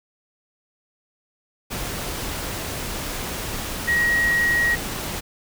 sine tone in noise, 1897 Hz, A#6, 30 cents sharp, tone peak -17 dBFS, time 3.87-4.76 s, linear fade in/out 20 ms, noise pink, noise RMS -29 dBFS, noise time 1.7-5.21 s, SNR +9 dB, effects none

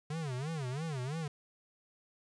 square tone with vibrato, 143.3 Hz, D3, 42 cents flat, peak -36 dBFS, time 0.1-1.28 s, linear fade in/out 5 ms, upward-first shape sine, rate 3 Hz, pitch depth 250 cents each way, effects resampled to 22050 Hz + 11-bit

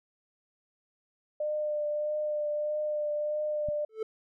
sine tone with vibrato, 600 Hz, D5, 37 cents sharp, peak -28 dBFS, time 1.4-3.85 s, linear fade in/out 5 ms, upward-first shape triangle, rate 1.6 Hz, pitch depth 19 cents each way
click, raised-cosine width 5 ms, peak -27 dBFS, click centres 3.687 s
triangle tone with exponential growth, 439 Hz, A4, 4 cents flat, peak -24 dBFS, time 3.89-4.03 s, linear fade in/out 5 ms, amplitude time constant 29 ms
effects none

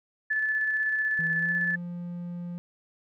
sine tone with tremolo, 1737 Hz, A6, 23 cents flat, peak -23 dBFS, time 0.3-1.76 s, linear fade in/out 10 ms, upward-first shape square, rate 16 Hz, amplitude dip 25%
triangle tone with pitch glide, 164.81 to 174.61 Hz, E3 to F3, 0 to 0 cents, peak -31 dBFS, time 1.19-2.58 s, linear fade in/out 0 ms, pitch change +100 cents, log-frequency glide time 1.34-1.54 s
effects none

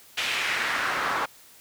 pink noise with band-pass filter sweep, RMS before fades -27 dBFS, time 0.17-1.26 s, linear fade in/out 10 ms, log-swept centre 2800 to 1100 Hz, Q 1.8, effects white hiss -52 dBFS RMS until 1.6 s

